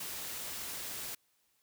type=noise; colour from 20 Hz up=white; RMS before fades=-41 dBFS; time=0-1.15 s; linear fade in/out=5 ms; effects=white hiss -74 dBFS RMS until 1.62 s